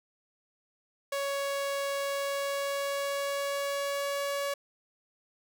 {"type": "tone with pitch glide", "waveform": "sawtooth", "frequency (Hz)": [558, 563.5], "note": ["C#5", "C#5"], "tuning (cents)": [11, 28], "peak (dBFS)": -26, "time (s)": [1.12, 4.54], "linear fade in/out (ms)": 5, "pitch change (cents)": 17, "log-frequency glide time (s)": [1.96, 4.21], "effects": []}